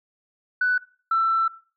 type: tone pair in turn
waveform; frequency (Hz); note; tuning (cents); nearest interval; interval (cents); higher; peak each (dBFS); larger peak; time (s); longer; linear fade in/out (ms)
sine; 1490 / 1335.6; F#6 / E6; +12 / +22; major second; 190; first; -17; neither; 0.61-0.78 / 1.11-1.48; second; 5
effects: noise-tail reverb RT60 0.4 s tail -19 dB re dry + tanh soft clip ceiling -13 dBFS